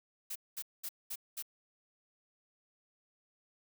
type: noise bursts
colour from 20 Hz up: blue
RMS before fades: -40 dBFS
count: 5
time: 0.3-1.425 s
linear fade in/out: 10 ms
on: 57 ms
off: 210 ms
effects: none